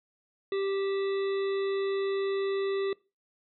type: harmonic tone with a mistuned harmonic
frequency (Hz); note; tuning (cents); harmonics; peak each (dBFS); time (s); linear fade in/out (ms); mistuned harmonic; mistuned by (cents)
392; G4; 0; 1 / 3 / 5 / 7 / 9 / 10; -27 / -42 / -43 / -49 / -48 / -48; 0.52-2.93; 2; 7; -71
effects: noise-tail reverb RT60 0.3 s tail -23 dB re dry